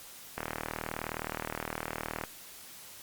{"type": "click train", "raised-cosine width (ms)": 0.5, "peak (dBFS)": -18, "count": 74, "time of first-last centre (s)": [0.38, 2.238], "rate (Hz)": 39.3, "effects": ["white hiss -49 dBFS RMS until 3.02 s", "Opus 48 kbps"]}